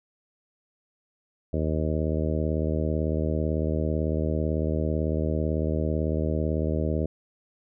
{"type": "harmonic tone", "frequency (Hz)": 78, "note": "D#2", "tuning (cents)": 5, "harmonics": [1, 2, 3, 4, 5, 6, 7, 8], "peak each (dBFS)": [-27, -30, -32, -33, -34, -35, -35, -36], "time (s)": [1.53, 7.06], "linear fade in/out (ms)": 5, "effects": []}